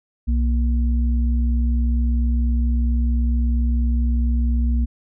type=tone pair together; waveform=sine; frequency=62.2 / 234.8 Hz; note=B1 / A#3; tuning=+13 / +13 cents; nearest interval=octave + major seventh; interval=2300 cents; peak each=-16 / -26 dBFS; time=0.27-4.86 s; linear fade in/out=20 ms; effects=none